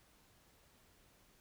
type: silence
effects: pink hiss -68 dBFS RMS until 1.4 s